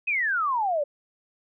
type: exponential sweep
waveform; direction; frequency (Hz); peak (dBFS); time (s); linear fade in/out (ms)
sine; down; 2583 to 554.4; -22; 0.07-0.84; 10
effects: none